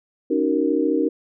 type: chord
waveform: sine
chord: D# minor seventh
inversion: third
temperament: equal with one note detuned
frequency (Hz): 277.2 / 311.1 / 377.6 / 466.2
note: C#4 / D#4 / F#4 / A#4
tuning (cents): 0 / 0 / +35 / 0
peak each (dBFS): -23 / -21 / -25 / -23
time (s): 0.3-1.09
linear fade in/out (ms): 10
effects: none